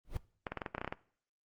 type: noise with exponential growth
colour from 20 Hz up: brown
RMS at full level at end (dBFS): -29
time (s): 0.05-0.17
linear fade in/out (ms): 2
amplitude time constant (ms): 26
type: clicks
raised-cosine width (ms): 0.5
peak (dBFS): -21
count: 11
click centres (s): 0.468 / 0.52 / 0.573 / 0.618 / 0.662 / 0.749 / 0.781 / 0.815 / 0.846 / 0.877 / 0.925
effects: noise-tail reverb RT60 0.5 s tail -20 dB re dry + Opus 24 kbps